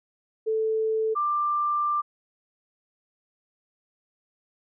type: tone pair in turn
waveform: sine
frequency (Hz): 440 / 1184.9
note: A4 / D6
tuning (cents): 0 / +15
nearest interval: octave + perfect fourth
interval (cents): 1715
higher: second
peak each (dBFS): -22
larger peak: neither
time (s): 0.46-1.15 / 1.15-2.02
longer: second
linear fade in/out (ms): 20
effects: none